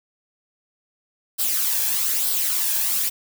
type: noise with flanger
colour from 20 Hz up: blue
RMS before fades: -22 dBFS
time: 1.38-3.1 s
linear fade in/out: 20 ms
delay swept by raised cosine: 0.22 to 1.22 ms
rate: 1.1 Hz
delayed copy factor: +0.5
effects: none